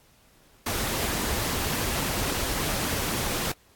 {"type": "noise with flanger", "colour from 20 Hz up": "pink", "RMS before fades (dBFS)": -28, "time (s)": [0.66, 3.52], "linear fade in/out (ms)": 5, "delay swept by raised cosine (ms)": [1.3, 7], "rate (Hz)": 3.6, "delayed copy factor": -0.5, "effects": ["pink hiss -59 dBFS RMS until 3.75 s", "AAC 64 kbps"]}